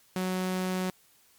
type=tone; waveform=sawtooth; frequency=185 Hz; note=F#3; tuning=in tune; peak=-24 dBFS; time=0.16-0.9 s; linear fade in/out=2 ms; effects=white hiss -62 dBFS RMS until 1.38 s + MP3 96 kbps